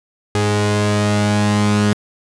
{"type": "tone pair together", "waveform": "sawtooth", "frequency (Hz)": [103.83, 207.9], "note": ["G#2", "G#3"], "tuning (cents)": [0, 2], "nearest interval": "octave", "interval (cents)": 1202, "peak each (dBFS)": -12, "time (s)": [0.35, 1.93], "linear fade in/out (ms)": 0, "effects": ["resampled to 22050 Hz"]}